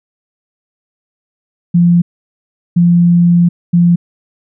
sine tone bursts at uneven times, 173.1 Hz, F3, 15 cents flat, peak -5 dBFS, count 3, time 1.74-2.02 / 2.76-3.49 / 3.73-3.96 s, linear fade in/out 10 ms, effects none

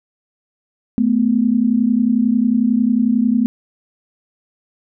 sine tone pair together, 218.2 / 249.3 Hz, A3 / B3, -14 / +16 cents, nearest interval major second, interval 230 cents, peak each -15 dBFS, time 0.98-3.46 s, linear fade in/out 0 ms, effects none

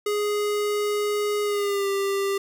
square tone with pitch glide, 415.3 to 395.2 Hz, G#4 to G4, 0 to +14 cents, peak -23 dBFS, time 0.06-2.38 s, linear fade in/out 5 ms, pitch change -86 cents, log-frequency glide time 1.43-1.88 s, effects 10-bit

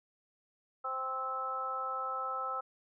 harmonic tone, 261.6 Hz, C4, in tune, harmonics 2 / 3 / 4 / 5, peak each -43 / -42 / -44 / -35 dBFS, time 0.84-2.61 s, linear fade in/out 10 ms, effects none

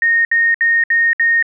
sine tone bursts, 1850 Hz, A#6, 14 cents flat, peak -10 dBFS, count 5, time 0.02-1.426 s, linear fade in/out 2 ms, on 230 ms, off 64 ms, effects none

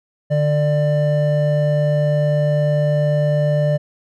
triangle tone pair together, 148.5 / 594 Hz, D3 / D5, +20 / +20 cents, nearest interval 2 octaves, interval 2400 cents, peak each -14 / -16 dBFS, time 0.3-3.78 s, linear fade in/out 20 ms, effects none

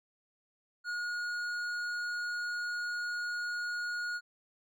triangle tone with hard clipping, 1441 Hz, F#6, 46 cents flat, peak -35 dBFS, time 0.84-4.21 s, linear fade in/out 50 ms, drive 12 dB, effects none

